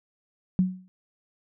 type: tone with exponential decay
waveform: sine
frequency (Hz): 185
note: F#3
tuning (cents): 0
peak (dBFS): -15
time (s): 0.59-0.88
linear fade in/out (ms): 0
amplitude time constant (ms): 61
effects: none